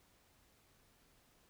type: silence
effects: pink hiss -70 dBFS RMS until 1.49 s